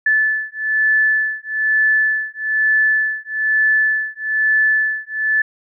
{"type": "beating tone pair", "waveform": "sine", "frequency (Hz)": [1740, 1741.1], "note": ["A6", "A6"], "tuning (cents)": [-20, -19], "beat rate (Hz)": 1.1, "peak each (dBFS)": -17, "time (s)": [0.06, 5.42], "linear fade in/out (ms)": 5, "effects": []}